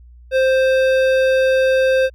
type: tone with hard clipping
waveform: sine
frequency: 524 Hz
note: C5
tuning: 2 cents sharp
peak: -14 dBFS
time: 0.31-2.1 s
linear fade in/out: 50 ms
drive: 13 dB
effects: added 60 Hz sine -40 dBFS peak until 2.14 s